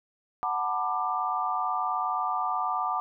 sine chord, B minor seventh, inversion second, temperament just, 740.8 / 889 / 987.8 / 1185.3 Hz, F#5 / A5 / B5 / D6, +2 / +18 / 0 / +16 cents, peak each -31 / -33 / -34 / -29 dBFS, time 0.43-3 s, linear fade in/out 0 ms, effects none

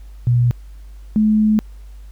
sine tone pair in turn, 121.2 / 214.6 Hz, B2 / A3, -32 / -43 cents, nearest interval minor seventh, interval 989 cents, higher second, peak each -11 dBFS, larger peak neither, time 0.27-0.51 / 1.16-1.59 s, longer second, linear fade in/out 0 ms, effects added 50 Hz sine -34 dBFS peak until 2.11 s + pink hiss -56 dBFS RMS until 2.11 s

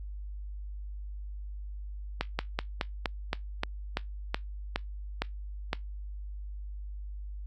slowing click train, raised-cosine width 0.3 ms, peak -12 dBFS, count 12, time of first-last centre 2.21-5.731 s, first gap 180 ms, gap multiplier 1.11, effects added 50 Hz sine -37 dBFS peak until 7.46 s + Opus 48 kbps

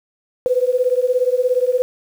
sine beating tone pair, 493.6 / 510.6 Hz, B4 / C5, -1 / -42 cents, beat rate 17 Hz, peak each -17 dBFS, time 0.46-1.82 s, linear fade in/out 0 ms, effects 7-bit

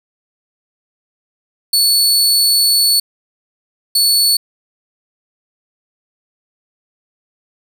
sawtooth tone bursts at uneven times, 4435 Hz, C#8, in tune, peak -7 dBFS, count 2, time 1.73-3 / 3.95-4.37 s, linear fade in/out 5 ms, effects none

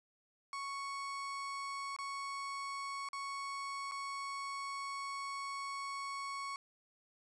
35% pulse tone with dropouts, 1108.7 Hz, C#6, in tune, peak -38 dBFS, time 0.53-6.56 s, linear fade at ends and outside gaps 1 ms, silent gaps 1.964-1.987 / 3.088-3.131 / 3.913-3.919 s, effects resampled to 22050 Hz

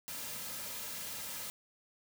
white noise with comb filter, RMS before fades -42 dBFS, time 0.08-1.5 s, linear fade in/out 0 ms, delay 2.7 ms, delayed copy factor -0.55, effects none

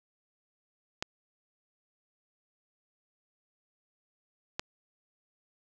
clicks, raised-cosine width 0.2 ms, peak -14 dBFS, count 2, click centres 1.025 / 4.595 s, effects none

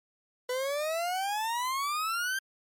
40% pulse exponential sweep, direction up, 493.9 to 1590 Hz, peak -28 dBFS, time 0.49-2.39 s, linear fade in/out 5 ms, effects MP3 64 kbps

